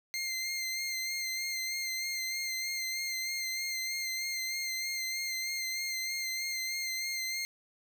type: tone with vibrato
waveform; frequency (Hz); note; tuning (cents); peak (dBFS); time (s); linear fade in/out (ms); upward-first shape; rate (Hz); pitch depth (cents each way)
20% pulse; 2097; C7; +3; -28; 0.14-7.45; 0; sine; 3.2; 25
effects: none